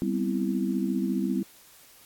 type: chord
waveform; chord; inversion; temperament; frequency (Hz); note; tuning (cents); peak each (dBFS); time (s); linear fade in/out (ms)
sine; C major seventh; second; equal; 196 / 246.9 / 261.6 / 329.6; G3 / B3 / C4 / E4; 0 / 0 / 0 / 0; -28 / -31 / -31 / -31; 0.02-1.43; 0
effects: white hiss -54 dBFS RMS until 2.05 s + AAC 64 kbps